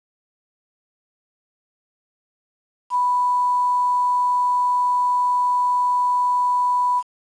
sine tone with quantisation, 987.8 Hz, B5, in tune, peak -16 dBFS, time 2.9-7.03 s, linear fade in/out 50 ms, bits 7, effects resampled to 22050 Hz

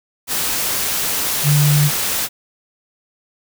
sine tone in noise, 146.83 Hz, D3, in tune, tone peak -11 dBFS, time 1.43-1.91 s, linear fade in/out 50 ms, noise white, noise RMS -20 dBFS, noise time 0.27-2.29 s, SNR +6 dB, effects none

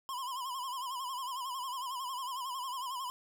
square tone with vibrato, 1029 Hz, C6, 29 cents flat, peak -37 dBFS, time 0.09-3.1 s, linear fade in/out 0 ms, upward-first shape sine, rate 11 Hz, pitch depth 100 cents each way, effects none

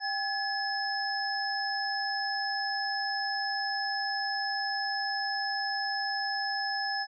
sine tone cluster, 792 / 1704 / 5190 Hz, G5 / G#6 / E8, +18 / +44 / -28 cents, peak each -33 / -33 / -34 dBFS, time 0-7.07 s, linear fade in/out 50 ms, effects none

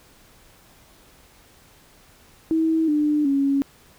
sine tone with pitch steps, 322 / 298.7 / 277.1 Hz, E4 / D4 / C#4, -41 / +29 / -1 cents, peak -17 dBFS, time 2.51-3.62 s, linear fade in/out 0 ms, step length 370 ms, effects pink hiss -53 dBFS RMS until 3.98 s

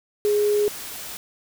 sine tone in noise, 415.3 Hz, G#4, in tune, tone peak -17 dBFS, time 0.25-0.68 s, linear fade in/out 0 ms, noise white, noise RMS -35 dBFS, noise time 0.25-1.17 s, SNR +15 dB, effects none

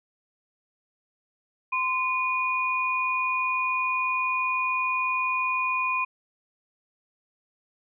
sine tone pair together, 1032 / 2455 Hz, C6 / D#7, -24 / -24 cents, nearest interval octave + minor third, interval 1500 cents, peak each -26 dBFS, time 1.72-6.05 s, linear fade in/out 10 ms, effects none

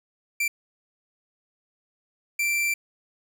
45% pulse tone bursts at uneven times, 2349 Hz, D7, in tune, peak -22 dBFS, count 2, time 0.4-0.48 / 2.39-2.74 s, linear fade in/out 5 ms, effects none

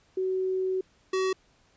sine / square tone pair in turn, 375.2 / 377.6 Hz, F#4 / F#4, +24 / +35 cents, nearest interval unison, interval 11 cents, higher second, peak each -25 dBFS, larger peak neither, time 0.17-0.81 / 1.13-1.33 s, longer first, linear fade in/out 5 ms, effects pink hiss -64 dBFS RMS until 1.76 s + resampled to 16000 Hz

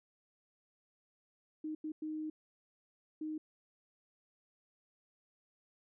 sine tone bursts at uneven times, 310 Hz, D#4, 6 cents flat, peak -37 dBFS, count 4, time 1.64-1.75 / 1.84-1.92 / 2.02-2.3 / 3.21-3.38 s, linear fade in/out 5 ms, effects none

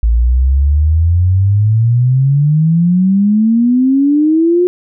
sine exponential sweep, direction up, 55 to 362.6 Hz, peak -7 dBFS, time 0.03-4.67 s, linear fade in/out 0 ms, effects none

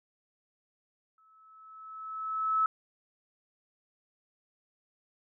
sine tone with exponential growth, 1300 Hz, E6, 24 cents flat, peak -22 dBFS, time 1.18-2.66 s, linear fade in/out 2 ms, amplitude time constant 320 ms, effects none

